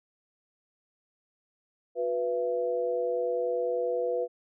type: tone cluster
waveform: sine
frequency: 363.2 / 493.4 / 674 Hz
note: F#4 / B4 / E5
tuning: -32 / -2 / +38 cents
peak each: -35 / -27 / -35 dBFS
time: 1.95-4.28 s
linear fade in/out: 50 ms
effects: none